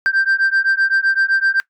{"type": "beating tone pair", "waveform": "sine", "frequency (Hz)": [1568, 1575.8], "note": ["G6", "G6"], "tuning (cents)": [0, 9], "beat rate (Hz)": 7.8, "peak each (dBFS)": -14, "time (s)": [0.06, 1.6], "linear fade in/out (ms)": 0, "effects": ["noise-tail reverb RT60 0.1 s tail -22 dB re dry", "tanh soft clip ceiling -10 dBFS"]}